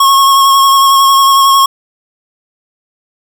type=tone with vibrato; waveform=square; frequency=1092 Hz; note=C#6; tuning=26 cents flat; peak=-5 dBFS; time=0-1.66 s; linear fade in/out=5 ms; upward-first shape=sine; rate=11 Hz; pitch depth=21 cents each way; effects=none